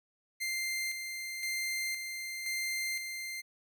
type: tone with tremolo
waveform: sawtooth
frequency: 2093 Hz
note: C7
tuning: in tune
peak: -29 dBFS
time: 0.4-3.42 s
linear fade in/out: 20 ms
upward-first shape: square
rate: 0.97 Hz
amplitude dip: 45%
effects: none